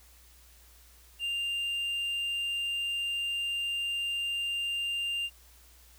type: tone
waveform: triangle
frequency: 2794 Hz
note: F7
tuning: in tune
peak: -28 dBFS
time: 1.19-5.3 s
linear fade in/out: 50 ms
effects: added 60 Hz sine -57 dBFS peak until 5.98 s + white hiss -59 dBFS RMS until 5.98 s